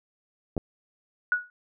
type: clicks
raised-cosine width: 2 ms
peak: -16 dBFS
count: 2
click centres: 0.567 / 0.578 s
type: tone with exponential decay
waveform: sine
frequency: 1463 Hz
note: F#6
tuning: 20 cents flat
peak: -17 dBFS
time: 1.32-1.5 s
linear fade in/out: 1 ms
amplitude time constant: 38 ms
effects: none